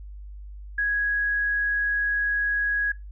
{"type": "tone", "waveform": "sine", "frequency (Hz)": 1661.2, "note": "G#6", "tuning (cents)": 0, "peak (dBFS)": -21, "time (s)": [0.78, 2.92], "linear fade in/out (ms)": 5, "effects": ["noise-tail reverb RT60 0.2 s tail -19 dB re dry", "added 50 Hz sine -37 dBFS peak until 3.11 s"]}